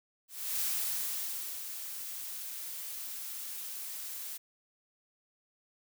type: noise with ADSR envelope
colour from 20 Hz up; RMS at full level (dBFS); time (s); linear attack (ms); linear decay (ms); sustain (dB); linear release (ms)
blue; -32; 0.28-4.38; 320; 1000; -9; 16
effects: none